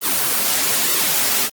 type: noise with flanger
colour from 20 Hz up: white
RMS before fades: -18 dBFS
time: 0.01-1.5 s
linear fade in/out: 50 ms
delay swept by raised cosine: 1.2 to 6.5 ms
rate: 1.1 Hz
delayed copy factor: -0.6
effects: high-pass 150 Hz 12 dB/octave + Opus 24 kbps